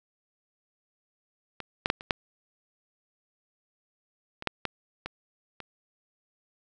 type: clicks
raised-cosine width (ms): 0.3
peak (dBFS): -20 / -8 / -6 / -25 / -7 / -22 / -8 / -12 / -18 / -24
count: 10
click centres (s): 1.603 / 1.859 / 1.901 / 2.009 / 2.108 / 4.424 / 4.473 / 4.653 / 5.06 / 5.603
effects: none